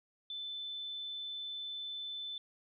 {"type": "tone", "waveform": "sine", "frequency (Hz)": 3520, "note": "A7", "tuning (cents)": 0, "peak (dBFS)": -39, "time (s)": [0.3, 2.38], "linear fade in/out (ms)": 2, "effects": []}